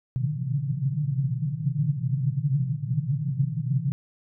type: band-pass noise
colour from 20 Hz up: white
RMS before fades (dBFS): -26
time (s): 0.16-3.92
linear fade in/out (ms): 0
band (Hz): 120 to 160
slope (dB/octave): 96
effects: none